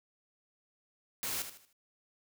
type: noise with echo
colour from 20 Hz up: white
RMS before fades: -36 dBFS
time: 1.23-1.42 s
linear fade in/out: 0 ms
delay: 77 ms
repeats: 4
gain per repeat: -9 dB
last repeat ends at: 1.728 s
effects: none